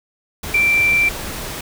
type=tone in noise; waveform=sine; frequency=2349 Hz; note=D7; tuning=in tune; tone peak=-12 dBFS; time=0.54-1.09 s; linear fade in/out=5 ms; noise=pink; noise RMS=-28 dBFS; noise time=0.43-1.61 s; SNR=+13 dB; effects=none